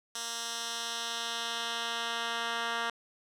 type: tone with band-pass filter sweep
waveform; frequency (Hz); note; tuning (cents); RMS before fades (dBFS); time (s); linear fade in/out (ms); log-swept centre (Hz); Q
10% pulse; 232.3; A#3; -6; -35; 0.15-2.9; 2; 6100 to 2100; 1.1
effects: none